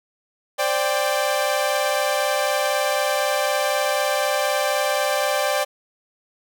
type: chord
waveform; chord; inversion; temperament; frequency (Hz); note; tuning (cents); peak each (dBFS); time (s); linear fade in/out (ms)
sawtooth; C suspended second; none; equal with one note detuned; 523.3 / 587.3 / 789.4; C5 / D5 / G5; 0 / 0 / +12; -22 / -18 / -21; 0.58-5.65; 20
effects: none